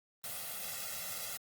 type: noise with comb filter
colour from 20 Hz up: white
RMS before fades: -41 dBFS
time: 0.24-1.37 s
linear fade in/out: 0 ms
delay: 1.5 ms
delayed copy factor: +0.95
effects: high-pass 100 Hz 12 dB/octave + Opus 32 kbps